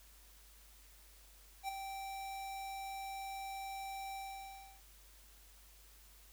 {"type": "tone with ADSR envelope", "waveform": "square", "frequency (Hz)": 780, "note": "G5", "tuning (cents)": -9, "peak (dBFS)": -36, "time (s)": [1.63, 4.82], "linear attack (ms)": 55, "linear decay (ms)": 8, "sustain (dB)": -7, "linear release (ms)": 670, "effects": ["added 50 Hz sine -61 dBFS peak until 6.32 s", "white hiss -63 dBFS RMS until 6.32 s"]}